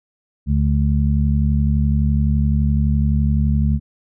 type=harmonic tone; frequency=71.8 Hz; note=D2; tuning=39 cents flat; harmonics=1 / 2 / 3; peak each=-16 / -19 / -21 dBFS; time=0.46-3.8 s; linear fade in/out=50 ms; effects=none